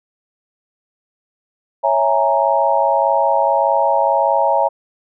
sine chord, A# half-diminished seventh, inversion first, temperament equal, 554.4 / 659.3 / 830.6 / 932.3 Hz, C#5 / E5 / G#5 / A#5, 0 / 0 / 0 / 0 cents, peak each -18 / -18 / -18 / -17 dBFS, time 1.83-4.69 s, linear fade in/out 20 ms, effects none

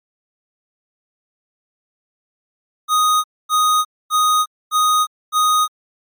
square tone bursts, 1244.5 Hz, D#6, in tune, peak -13 dBFS, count 5, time 2.88-5.68 s, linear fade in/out 50 ms, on 360 ms, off 250 ms, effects MP3 96 kbps

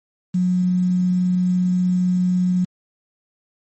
sine tone with quantisation, 181.2 Hz, F#3, 36 cents flat, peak -15 dBFS, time 0.34-2.65 s, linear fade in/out 10 ms, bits 7, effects MP3 32 kbps

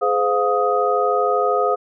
sine tone cluster, 420.2 / 513 / 706 / 1252 Hz, G#4 / C5 / F5 / D#6, +20 / -34 / +19 / +10 cents, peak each -21 dBFS, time 0.01-1.76 s, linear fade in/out 20 ms, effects none

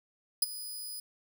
10% pulse tone with ADSR envelope, 4978 Hz, D#8, in tune, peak -14 dBFS, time 0.42-1 s, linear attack 5 ms, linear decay 22 ms, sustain -18 dB, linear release 4 ms, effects none

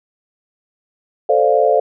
sine chord, D minor seventh, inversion second, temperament equal, 440 / 523.3 / 587.3 / 698.5 Hz, A4 / C5 / D5 / F5, 0 / 0 / 0 / 0 cents, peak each -16 dBFS, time 1.29-1.8 s, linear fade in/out 5 ms, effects none

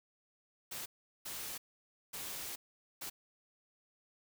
white noise bursts at uneven times, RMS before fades -43 dBFS, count 4, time 0.71-0.86 / 1.25-1.58 / 2.13-2.56 / 3.01-3.1 s, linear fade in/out 10 ms, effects none

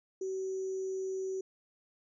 sine tone with sample-and-hold, 380 Hz, F#4, 46 cents sharp, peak -33 dBFS, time 0.21-1.41 s, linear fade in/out 5 ms, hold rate 6300 Hz, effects resampled to 16000 Hz

